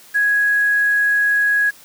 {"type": "tone with quantisation", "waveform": "sine", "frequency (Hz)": 1664, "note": "G#6", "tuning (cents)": 3, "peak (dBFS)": -13, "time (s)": [0.14, 1.71], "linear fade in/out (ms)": 20, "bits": 6, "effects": ["white hiss -45 dBFS RMS until 1.84 s", "high-pass 100 Hz 12 dB/octave"]}